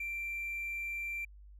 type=tone with hard clipping; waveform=triangle; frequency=2355 Hz; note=D7; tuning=4 cents sharp; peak=-36 dBFS; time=0-1.25 s; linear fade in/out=5 ms; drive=4 dB; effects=added 50 Hz sine -51 dBFS peak until 1.59 s